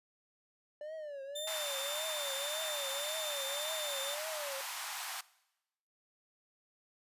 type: tone with vibrato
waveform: triangle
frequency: 587.3 Hz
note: D5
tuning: in tune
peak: -39 dBFS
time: 0.81-4.61 s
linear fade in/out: 2 ms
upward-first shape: triangle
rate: 1.8 Hz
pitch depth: 160 cents each way
type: tone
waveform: sawtooth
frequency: 3583 Hz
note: A7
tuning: 31 cents sharp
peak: -36 dBFS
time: 1.35-4.15 s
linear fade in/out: 10 ms
type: high-pass noise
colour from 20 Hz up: pink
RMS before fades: -41 dBFS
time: 1.47-5.21 s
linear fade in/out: 5 ms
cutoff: 750 Hz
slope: 48 dB/octave
effects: noise-tail reverb RT60 0.9 s tail -20 dB re dry + resampled to 32000 Hz